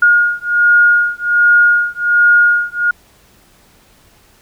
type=beating tone pair; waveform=sine; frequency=1429 / 1430.3 Hz; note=F6 / F6; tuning=+39 / +41 cents; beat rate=1.3 Hz; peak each=-11 dBFS; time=0.02-2.91 s; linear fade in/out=5 ms; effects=pink hiss -49 dBFS RMS until 4.41 s